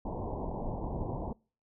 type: low-pass noise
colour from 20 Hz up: pink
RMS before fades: -36 dBFS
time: 0.05-1.33 s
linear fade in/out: 5 ms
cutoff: 1000 Hz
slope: 96 dB/octave
effects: noise-tail reverb RT60 0.4 s tail -26 dB re dry